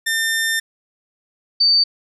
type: tone pair in turn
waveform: sawtooth / sine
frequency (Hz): 1800 / 4587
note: A6 / D8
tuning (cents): +39 / -42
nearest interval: octave + major third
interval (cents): 1619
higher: second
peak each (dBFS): -14 / -11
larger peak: second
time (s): 0.06-0.6 / 1.6-1.84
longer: first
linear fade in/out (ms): 10
effects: none

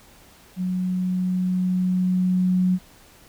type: tone with level ramp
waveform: sine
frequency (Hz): 183.2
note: F#3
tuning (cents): -17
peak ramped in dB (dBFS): -22 to -16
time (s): 0.56-2.79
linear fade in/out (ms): 50
effects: pink hiss -51 dBFS RMS until 3.28 s

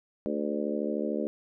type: harmonic tone with a mistuned harmonic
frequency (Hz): 73.42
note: D2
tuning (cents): 0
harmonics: 3 / 4 / 5 / 6 / 7 / 8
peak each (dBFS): -33 / -34 / -35 / -36 / -36 / -37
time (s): 0.26-1.27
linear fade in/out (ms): 0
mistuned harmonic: 8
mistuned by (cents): +16
effects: none

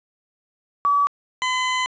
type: tone pair in turn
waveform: sine / 20% pulse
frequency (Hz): 1144 / 1015.9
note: D6 / B5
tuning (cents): -46 / +49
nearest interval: major second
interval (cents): 205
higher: first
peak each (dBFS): -15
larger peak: neither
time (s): 0.85-1.07 / 1.42-1.86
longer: second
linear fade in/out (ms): 0
effects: resampled to 16000 Hz + 9-bit

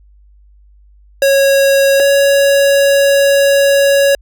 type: tone pair in turn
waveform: square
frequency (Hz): 550 / 557.7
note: C#5 / C#5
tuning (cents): -14 / +10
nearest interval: unison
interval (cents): 24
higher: second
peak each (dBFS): -8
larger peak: neither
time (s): 1.22-2 / 2-4.15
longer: second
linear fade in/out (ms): 2
effects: added 50 Hz sine -42 dBFS peak until 4.21 s

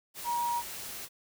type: tone in noise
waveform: sine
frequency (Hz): 951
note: A#5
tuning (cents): +34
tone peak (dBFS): -28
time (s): 0.24-0.63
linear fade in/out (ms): 50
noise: white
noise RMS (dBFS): -41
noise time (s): 0.14-1.09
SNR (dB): +10
effects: none

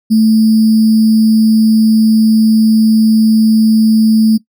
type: tone with sample-and-hold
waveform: sine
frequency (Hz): 220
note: A3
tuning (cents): 0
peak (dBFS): -5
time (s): 0.1-4.38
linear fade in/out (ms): 20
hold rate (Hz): 4900
effects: noise-tail reverb RT60 0.1 s tail -18 dB re dry

